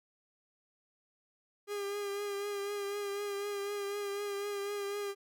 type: tone with vibrato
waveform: 45% pulse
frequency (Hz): 405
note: G#4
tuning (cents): -43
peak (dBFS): -35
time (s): 1.67-5.15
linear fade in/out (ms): 50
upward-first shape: triangle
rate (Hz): 4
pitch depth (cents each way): 36
effects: none